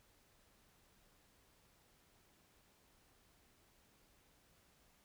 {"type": "silence", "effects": ["pink hiss -71 dBFS RMS until 5.04 s"]}